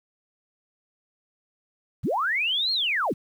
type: linear two-way sweep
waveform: sine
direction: up then down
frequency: 51.5 to 4328 to 77 Hz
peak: -22 dBFS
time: 2.03-3.14 s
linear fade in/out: 20 ms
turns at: 2.72 s
effects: 9-bit